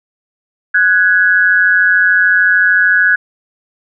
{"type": "tone pair together", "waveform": "sine", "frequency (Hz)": [1480, 1666.5], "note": ["F#6", "G#6"], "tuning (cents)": [0, 5], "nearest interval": "major second", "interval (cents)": 205, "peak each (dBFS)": -10, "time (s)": [0.74, 3.16], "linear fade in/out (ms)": 10, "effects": []}